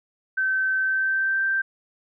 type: tone with pitch glide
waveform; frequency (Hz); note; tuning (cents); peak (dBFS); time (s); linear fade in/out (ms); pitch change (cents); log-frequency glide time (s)
sine; 1540 to 1567.8; G6 to G6; -31 to 0; -20; 0.37-1.62; 10; +31; 0.78-1.42
effects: none